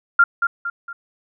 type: tone with echo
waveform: sine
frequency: 1393 Hz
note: F6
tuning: 5 cents flat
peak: -8 dBFS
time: 0.19-0.24 s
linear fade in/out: 5 ms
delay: 230 ms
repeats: 3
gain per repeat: -7 dB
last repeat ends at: 0.93 s
effects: none